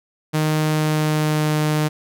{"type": "tone with pitch glide", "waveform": "sawtooth", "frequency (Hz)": [154.7, 152.57], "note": ["D#3", "D#3"], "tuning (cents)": [-10, -34], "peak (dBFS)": -13, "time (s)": [0.33, 1.89], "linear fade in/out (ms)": 20, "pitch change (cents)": -24, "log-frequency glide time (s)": [0.62, 1.57], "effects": []}